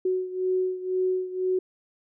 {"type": "beating tone pair", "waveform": "sine", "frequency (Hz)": [370, 372], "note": ["F#4", "F#4"], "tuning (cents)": [0, 9], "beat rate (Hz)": 2, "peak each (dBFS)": [-25, -29], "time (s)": [0.05, 1.59], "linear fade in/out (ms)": 5, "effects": []}